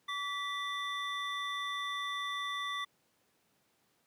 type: tone cluster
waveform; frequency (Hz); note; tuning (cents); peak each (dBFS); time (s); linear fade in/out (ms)
triangle; 1145 / 1969 / 3540; D6 / B6 / A7; -44 / -6 / +10; -36 / -38 / -39; 0.08-2.85; 10
effects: pink hiss -73 dBFS RMS until 4.06 s + high-pass 150 Hz 12 dB/octave